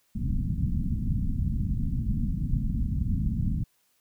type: low-pass noise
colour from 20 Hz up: pink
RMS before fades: -27 dBFS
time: 0.15-3.64 s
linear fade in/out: 10 ms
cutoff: 240 Hz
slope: 48 dB/octave
effects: white hiss -69 dBFS RMS until 4 s